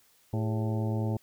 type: harmonic tone with a mistuned harmonic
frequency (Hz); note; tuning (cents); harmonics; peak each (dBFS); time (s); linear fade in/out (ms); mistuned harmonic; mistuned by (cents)
110; A2; 0; 1 / 2 / 3 / 4 / 5 / 6 / 7 / 8; -28 / -34 / -38 / -40 / -42 / -44 / -45 / -46; 0.33-1.17; 5; 4; -110
effects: white hiss -64 dBFS RMS until 1.22 s